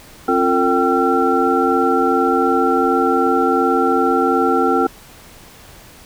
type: tone cluster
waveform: sine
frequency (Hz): 266.9 / 349.6 / 451.1 / 779 / 1357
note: C4 / F4 / A4 / G5 / E6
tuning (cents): +35 / +2 / +43 / -11 / +50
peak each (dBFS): -19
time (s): 0.28-4.87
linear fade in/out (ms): 5
effects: pink hiss -42 dBFS RMS until 6.05 s